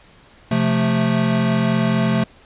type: chord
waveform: square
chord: F major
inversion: second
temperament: equal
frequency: 130.81 / 174.61 / 220 Hz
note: C3 / F3 / A3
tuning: 0 / 0 / 0 cents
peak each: -22 / -22 / -19 dBFS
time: 0.51-2.24 s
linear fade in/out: 5 ms
effects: pink hiss -49 dBFS RMS until 2.45 s + resampled to 8000 Hz